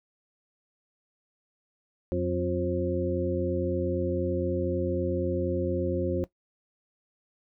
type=harmonic tone with a mistuned harmonic; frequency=88.7 Hz; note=F2; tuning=27 cents sharp; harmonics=1 / 2 / 3 / 4 / 6; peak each=-32 / -33 / -34 / -29 / -31 dBFS; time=2.12-6.24 s; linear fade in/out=0 ms; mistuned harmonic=2; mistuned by=+46 cents; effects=noise-tail reverb RT60 0.1 s tail -17 dB re dry